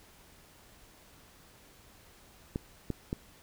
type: clicks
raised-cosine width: 3 ms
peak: -19 dBFS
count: 3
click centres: 2.559 / 2.903 / 3.129 s
effects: pink hiss -58 dBFS RMS until 3.42 s